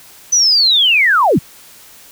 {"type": "linear sweep", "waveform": "sine", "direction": "down", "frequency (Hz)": [6080, 94.5], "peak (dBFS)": -8, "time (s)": [0.32, 1.39], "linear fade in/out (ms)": 10, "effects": ["white hiss -41 dBFS RMS until 2.11 s"]}